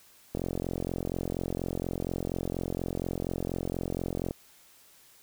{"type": "click train", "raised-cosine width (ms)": 2, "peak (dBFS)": -18, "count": 176, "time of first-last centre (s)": [0.35, 4.309], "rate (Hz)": 44.2, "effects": ["white hiss -58 dBFS RMS until 5.22 s"]}